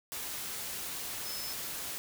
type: tone in noise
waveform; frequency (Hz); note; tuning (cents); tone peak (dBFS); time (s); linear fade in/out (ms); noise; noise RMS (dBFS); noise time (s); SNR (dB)
sine; 5200; E8; -24; -41; 1.26-1.53; 0; white; -39; 0.12-1.98; -5
effects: none